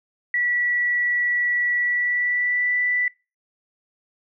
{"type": "tone with pitch glide", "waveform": "sine", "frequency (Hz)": [1946, 1976.6], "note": ["B6", "B6"], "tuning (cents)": [-26, 1], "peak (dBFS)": -19, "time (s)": [0.34, 3.08], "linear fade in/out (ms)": 2, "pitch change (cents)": 27, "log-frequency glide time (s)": [1.76, 2.77], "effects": ["noise-tail reverb RT60 0.3 s tail -24 dB re dry"]}